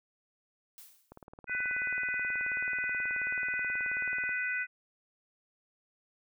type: noise with exponential decay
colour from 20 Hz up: blue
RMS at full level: -48 dBFS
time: 0.78-1.24 s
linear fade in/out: 0 ms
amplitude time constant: 100 ms
type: click train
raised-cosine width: 1 ms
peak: -34 dBFS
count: 60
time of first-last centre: 1.12-4.292 s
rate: 18.6 Hz
type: harmonic tone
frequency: 498.2 Hz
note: B4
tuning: 15 cents sharp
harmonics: 3 / 4 / 5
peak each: -33 / -35 / -37 dBFS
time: 1.47-4.67 s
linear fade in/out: 50 ms
effects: none